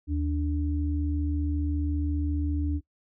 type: tone pair together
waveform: sine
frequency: 77.3 / 292 Hz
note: D#2 / D4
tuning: -11 / -10 cents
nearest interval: octave + major seventh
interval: 2301 cents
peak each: -26 / -30 dBFS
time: 0.07-2.81 s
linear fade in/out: 50 ms
effects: noise-tail reverb RT60 0.1 s tail -20 dB re dry